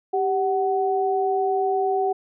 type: tone pair together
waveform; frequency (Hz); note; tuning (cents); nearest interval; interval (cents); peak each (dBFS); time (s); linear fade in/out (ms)
sine; 392 / 748.6; G4 / F#5; 0 / +20; major seventh; 1120; -22; 0.13-2.13; 10
effects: none